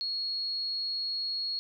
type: tone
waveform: sine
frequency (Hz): 4317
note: C#8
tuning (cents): -47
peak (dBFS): -30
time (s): 0.01-1.59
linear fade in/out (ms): 0
effects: none